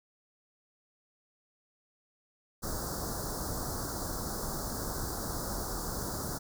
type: band-stop noise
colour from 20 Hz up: pink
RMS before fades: -36 dBFS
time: 2.62-6.39 s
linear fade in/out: 20 ms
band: 1500 to 4500 Hz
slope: 48 dB/octave
effects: none